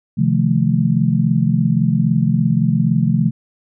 sine chord, F dominant seventh, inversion second, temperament just, 130.96 / 157.15 / 174.61 / 218.3 Hz, C3 / Eb3 / F3 / A3, +2 / +18 / 0 / -13 cents, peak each -18 dBFS, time 0.17-3.31 s, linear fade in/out 20 ms, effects none

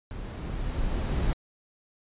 brown noise with level ramp, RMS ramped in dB -36 to -25 dBFS, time 0.11-1.33 s, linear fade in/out 0 ms, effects resampled to 8000 Hz

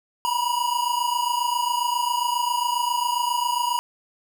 square tone pair together, 954.6 / 982 Hz, A#5 / B5, +41 / -10 cents, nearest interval unison, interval 49 cents, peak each -25 dBFS, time 0.25-3.79 s, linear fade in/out 0 ms, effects 9-bit

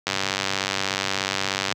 click train, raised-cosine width 0.2 ms, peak -5 dBFS, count 161, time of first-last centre 0.07-1.725 s, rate 96.7 Hz, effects high-pass 100 Hz 12 dB/octave

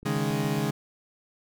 click train, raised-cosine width 3 ms, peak -33 dBFS, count 5, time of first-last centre 0.03-0.582 s, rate 7.24 Hz
30% pulse chord, C# suspended second, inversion none, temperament equal, 138.59 / 155.56 / 207.7 Hz, C#3 / D#3 / G#3, 0 / 0 / 0 cents, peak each -27 dBFS, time 0.05-0.71 s, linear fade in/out 10 ms
effects none

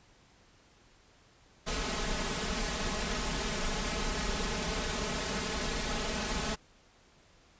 pink noise with comb filter, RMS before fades -33 dBFS, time 1.66-6.56 s, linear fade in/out 20 ms, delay 4.7 ms, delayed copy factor +0.9, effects pink hiss -62 dBFS RMS until 7.59 s + resampled to 16000 Hz

